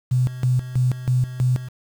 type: tone with tremolo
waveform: sine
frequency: 126.2 Hz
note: B2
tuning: 38 cents sharp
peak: -15 dBFS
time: 0.11-1.69 s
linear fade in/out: 10 ms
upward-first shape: square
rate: 3.1 Hz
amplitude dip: 80%
effects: 7-bit